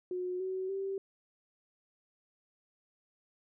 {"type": "tone with pitch steps", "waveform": "sine", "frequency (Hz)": [363, 375.8, 389.1], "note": ["F#4", "F#4", "G4"], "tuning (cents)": [-33, 27, -13], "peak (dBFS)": -33, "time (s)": [0.11, 0.98], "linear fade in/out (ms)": 2, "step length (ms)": 290, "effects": []}